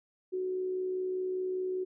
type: tone with amplitude modulation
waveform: sine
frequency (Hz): 370.8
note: F#4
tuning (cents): +4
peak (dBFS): -29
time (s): 0.32-1.85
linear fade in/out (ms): 20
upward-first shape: sine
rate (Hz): 65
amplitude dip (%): 30
effects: none